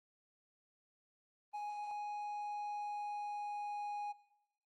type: tone with pitch glide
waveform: triangle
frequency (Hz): 831 to 826.2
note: G#5 to G#5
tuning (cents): +1 to -9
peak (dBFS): -37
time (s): 1.53-4.13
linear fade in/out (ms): 20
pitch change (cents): -10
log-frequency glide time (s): 2.06-3.92
effects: noise-tail reverb RT60 0.9 s tail -18 dB re dry + Opus 24 kbps